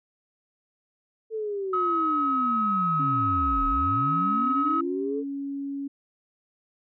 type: linear two-way sweep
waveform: sine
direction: down then up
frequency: 448.5 to 35.31 to 448.5 Hz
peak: -27 dBFS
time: 1.3-5.24 s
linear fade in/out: 50 ms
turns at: 3.66 s
type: tone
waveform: sine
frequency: 1277 Hz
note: D#6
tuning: 45 cents sharp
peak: -22 dBFS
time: 1.73-4.81 s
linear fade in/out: 5 ms
type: tone with pitch glide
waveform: sine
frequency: 275.3 to 278.8 Hz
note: C#4 to C#4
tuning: -12 to +10 cents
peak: -29 dBFS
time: 2.99-5.88 s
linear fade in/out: 10 ms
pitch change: +22 cents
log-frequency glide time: 3.76-4.15 s
effects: tanh soft clip ceiling -12 dBFS